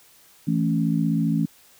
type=chord; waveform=sine; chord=A major; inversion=second; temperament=equal; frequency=164.81 / 220 / 277.2 Hz; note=E3 / A3 / C#4; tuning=0 / 0 / 0 cents; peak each=-22 / -24 / -25 dBFS; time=0.47-1.46 s; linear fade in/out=10 ms; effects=white hiss -54 dBFS RMS until 1.79 s